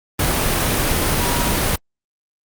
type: tone in noise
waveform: sine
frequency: 960 Hz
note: B5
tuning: 49 cents flat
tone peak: -26 dBFS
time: 1.19-1.56 s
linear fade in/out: 5 ms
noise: pink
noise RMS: -18 dBFS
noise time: 0.19-1.76 s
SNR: -11 dB
effects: Opus 32 kbps